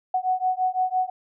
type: beating tone pair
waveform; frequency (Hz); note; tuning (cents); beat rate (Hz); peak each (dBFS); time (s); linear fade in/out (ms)
sine; 739 / 744.9; F#5 / F#5; -2 / +11; 5.9; -24; 0.14-1.1; 5
effects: none